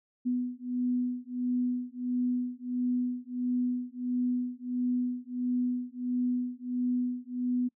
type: beating tone pair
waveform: sine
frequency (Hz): 247.2 / 248.7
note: B3 / B3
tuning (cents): +2 / +12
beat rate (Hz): 1.5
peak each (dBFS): -31 / -31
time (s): 0.25-7.69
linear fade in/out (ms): 20
effects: noise-tail reverb RT60 0.1 s tail -25 dB re dry